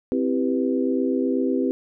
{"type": "chord", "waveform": "sine", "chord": "C major seventh", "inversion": "none", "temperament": "equal", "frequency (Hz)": [261.6, 329.6, 392, 493.9], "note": ["C4", "E4", "G4", "B4"], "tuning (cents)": [0, 0, 0, 0], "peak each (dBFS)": [-22, -27, -26, -28], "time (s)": [0.12, 1.71], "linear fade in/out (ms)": 0, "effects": []}